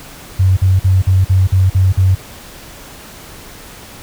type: tone bursts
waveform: sine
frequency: 94 Hz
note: F#2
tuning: 28 cents sharp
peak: -7 dBFS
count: 8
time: 0.39-2.152 s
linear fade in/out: 10 ms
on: 180 ms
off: 46 ms
effects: pink hiss -35 dBFS RMS until 4.02 s